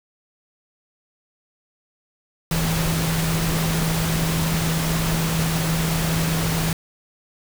sine tone in noise, 162.7 Hz, E3, 22 cents flat, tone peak -21 dBFS, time 2.51-6.73 s, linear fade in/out 2 ms, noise pink, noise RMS -25 dBFS, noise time 2.51-6.73 s, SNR +1 dB, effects none

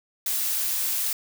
blue noise, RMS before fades -26 dBFS, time 0.26-1.13 s, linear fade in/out 2 ms, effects none

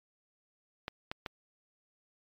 clicks, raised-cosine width 0.3 ms, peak -20 dBFS, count 3, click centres 0.881 / 1.115 / 1.262 s, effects MP3 96 kbps

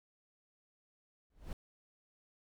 brown noise with exponential growth, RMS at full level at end -36 dBFS, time 1.3-1.53 s, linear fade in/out 2 ms, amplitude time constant 48 ms, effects none

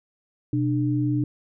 sine tone pair together, 125.55 / 298.6 Hz, B2 / D4, +29 / +29 cents, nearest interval octave + minor third, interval 1500 cents, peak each -23 dBFS, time 0.53-1.24 s, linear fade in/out 2 ms, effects none

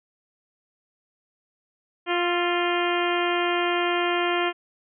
harmonic tone with a mistuned harmonic, 350.6 Hz, F4, 7 cents sharp, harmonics 1 / 2 / 3 / 4 / 5 / 6 / 7 / 8 / 9, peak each -25 / -28 / -30 / -31 / -32 / -33 / -33 / -34 / -35 dBFS, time 2.06-4.53 s, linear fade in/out 50 ms, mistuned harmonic 4, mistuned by -28 cents, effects none

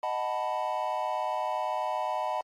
triangle chord, B dominant seventh, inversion first, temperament equal, 622.3 / 740 / 880 / 987.8 Hz, D#5 / F#5 / A5 / B5, 0 / 0 / 0 / 0 cents, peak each -32 dBFS, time 0.03-2.41 s, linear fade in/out 2 ms, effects AAC 48 kbps

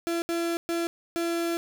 35% pulse tone bursts at uneven times, 337.8 Hz, E4, 42 cents sharp, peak -24 dBFS, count 4, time 0.07-0.22 / 0.29-0.57 / 0.69-0.87 / 1.16-1.57 s, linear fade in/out 0 ms, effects none

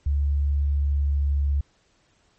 sine tone with pitch glide, 71.3 to 70.85 Hz, C#2 to C#2, +49 to +38 cents, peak -19 dBFS, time 0.06-1.61 s, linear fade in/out 5 ms, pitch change -11 cents, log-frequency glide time 0.68-1.34 s, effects pink hiss -64 dBFS RMS until 2.38 s + MP3 32 kbps

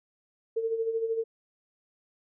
sine tone with tremolo, 452.1 Hz, A4, 47 cents sharp, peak -24 dBFS, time 0.56-1.24 s, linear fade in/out 10 ms, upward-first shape sine, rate 13 Hz, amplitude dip 60%, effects none

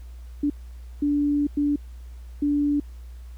sine tone bursts at uneven times, 290 Hz, D4, 22 cents flat, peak -19 dBFS, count 4, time 0.43-0.5 / 1.02-1.47 / 1.57-1.76 / 2.42-2.8 s, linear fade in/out 5 ms, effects added 60 Hz sine -37 dBFS peak until 3.37 s + pink hiss -59 dBFS RMS until 3.37 s

